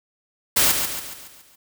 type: noise with echo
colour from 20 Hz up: white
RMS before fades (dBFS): -17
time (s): 0.56-0.72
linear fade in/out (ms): 10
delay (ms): 140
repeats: 6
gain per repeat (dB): -6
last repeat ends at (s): 1.56
effects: none